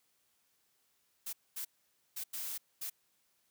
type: noise bursts at uneven times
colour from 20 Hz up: blue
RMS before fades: -40 dBFS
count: 5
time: 1.26-1.33 / 1.56-1.65 / 2.16-2.24 / 2.33-2.58 / 2.81-2.9 s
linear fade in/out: 10 ms
effects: white hiss -75 dBFS RMS until 3.5 s + high-pass 60 Hz 12 dB/octave